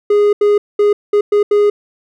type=tone bursts at uneven times; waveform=triangle; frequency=413 Hz; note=G#4; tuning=10 cents flat; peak=-6 dBFS; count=6; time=0.1-0.33 / 0.41-0.58 / 0.79-0.93 / 1.13-1.21 / 1.32-1.43 / 1.51-1.7 s; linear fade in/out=5 ms; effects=none